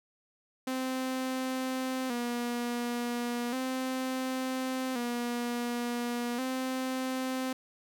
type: tone with vibrato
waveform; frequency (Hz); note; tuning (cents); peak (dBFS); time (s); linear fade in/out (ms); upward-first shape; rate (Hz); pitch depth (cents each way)
sawtooth; 249.6; B3; +19; -27; 0.67-7.53; 5; square; 0.35; 67
effects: none